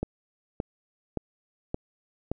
click train, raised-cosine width 2 ms, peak -15 dBFS, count 5, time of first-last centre 0.03-2.316 s, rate 1.75 Hz, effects none

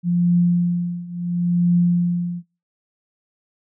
sine tone with tremolo, 174.61 Hz, F3, in tune, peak -12 dBFS, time 0.03-2.43 s, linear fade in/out 50 ms, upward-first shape triangle, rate 0.72 Hz, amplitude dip 90%, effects noise-tail reverb RT60 0.3 s tail -24 dB re dry

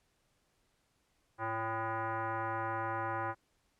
sine tone with frequency modulation, 107.6 Hz, A2, 38 cents flat, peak -33 dBFS, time 1.38-3.35 s, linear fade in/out 50 ms, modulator 448 Hz, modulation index 3.1, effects pink hiss -75 dBFS RMS until 3.79 s + low-pass 11000 Hz 12 dB/octave

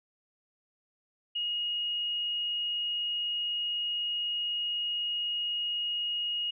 sine tone, 2876 Hz, F#7, 50 cents flat, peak -29 dBFS, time 1.35-6.51 s, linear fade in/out 10 ms, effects none

